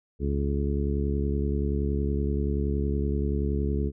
harmonic tone, 70.6 Hz, C#2, 32 cents sharp, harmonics 1 / 2 / 3 / 4 / 5 / 6, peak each -26 / -32 / -32 / -36 / -35 / -34 dBFS, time 0.19-3.92 s, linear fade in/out 50 ms, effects none

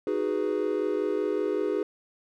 triangle chord, G# minor seventh, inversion second, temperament equal, 311.1 / 370 / 415.3 / 493.9 Hz, D#4 / F#4 / G#4 / B4, 0 / 0 / 0 / 0 cents, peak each -30 / -29 / -26 / -31 dBFS, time 0.07-1.83 s, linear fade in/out 2 ms, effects none

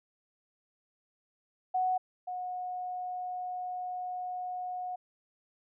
sine tone pair in turn, 740 / 728.1 Hz, F#5 / F#5, 0 / -28 cents, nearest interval unison, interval 28 cents, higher first, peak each -26 / -34 dBFS, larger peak first, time 1.74-1.98 / 2.27-4.96 s, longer second, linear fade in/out 10 ms, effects none

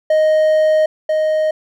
triangle tone pair in turn, 622.3 / 622.3 Hz, D#5 / D#5, 0 / 0 cents, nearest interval unison, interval 0 cents, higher neither, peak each -8 / -11 dBFS, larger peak first, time 0.1-0.86 / 1.09-1.51 s, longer first, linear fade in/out 5 ms, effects none

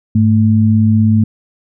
sine tone pair together, 103.75 / 220 Hz, G#2 / A3, -1 / 0 cents, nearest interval octave + minor second, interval 1301 cents, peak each -10 dBFS, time 0.15-1.24 s, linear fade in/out 5 ms, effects none

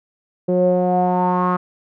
sawtooth tone with low-pass filter sweep, 180.5 Hz, F#3, 43 cents flat, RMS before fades -17 dBFS, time 0.48-1.57 s, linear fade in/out 10 ms, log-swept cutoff 470 to 1200 Hz, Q 6.8, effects none

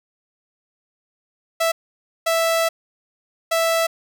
sawtooth tone bursts at uneven times, 659.3 Hz, E5, in tune, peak -13 dBFS, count 3, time 1.6-1.72 / 2.26-2.69 / 3.51-3.87 s, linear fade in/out 10 ms, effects none

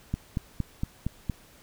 click train, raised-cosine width 5 ms, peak -15 dBFS, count 6, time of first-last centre 0.14-1.297 s, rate 4.32 Hz, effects pink hiss -55 dBFS RMS until 1.62 s

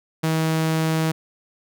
sawtooth tone, 160 Hz, D#3, 49 cents sharp, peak -15 dBFS, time 0.23-1.12 s, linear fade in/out 10 ms, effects none

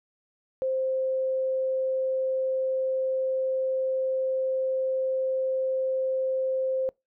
sine tone, 524 Hz, C5, 2 cents sharp, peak -24 dBFS, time 0.62-6.89 s, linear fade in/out 0 ms, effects noise-tail reverb RT60 0.2 s tail -25 dB re dry

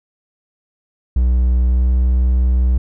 triangle tone with pitch glide, 61.7 to 62.45 Hz, B1 to B1, -1 to +20 cents, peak -9 dBFS, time 1.16-2.78 s, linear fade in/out 5 ms, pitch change +21 cents, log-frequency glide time 1.68-1.83 s, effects none

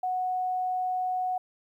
sine tone, 737 Hz, F#5, 7 cents flat, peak -26 dBFS, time 0.03-1.38 s, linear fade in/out 5 ms, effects 11-bit

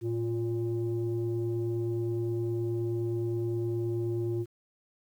sine tone pair together, 113.21 / 349.2 Hz, A2 / F4, +50 / 0 cents, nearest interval octave + minor sixth, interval 1950 cents, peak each -30 / -29 dBFS, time 0.01-4.46 s, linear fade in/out 50 ms, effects tanh soft clip ceiling -23 dBFS + 10-bit

